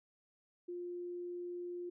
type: tone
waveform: sine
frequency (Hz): 352.4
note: F4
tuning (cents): +16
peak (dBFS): -40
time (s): 0.68-1.9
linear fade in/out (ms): 10
effects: none